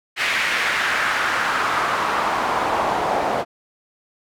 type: noise with band-pass filter sweep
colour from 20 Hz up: pink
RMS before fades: -21 dBFS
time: 0.16-3.45 s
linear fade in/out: 50 ms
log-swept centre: 2200 to 680 Hz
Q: 2
effects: none